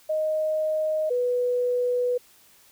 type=tone pair in turn; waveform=sine; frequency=622.3 / 492.6 Hz; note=D#5 / B4; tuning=0 / -5 cents; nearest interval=major third; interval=405 cents; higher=first; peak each=-22 / -21 dBFS; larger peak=second; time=0.09-1.1 / 1.1-2.18 s; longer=second; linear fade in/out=10 ms; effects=white hiss -56 dBFS RMS until 2.71 s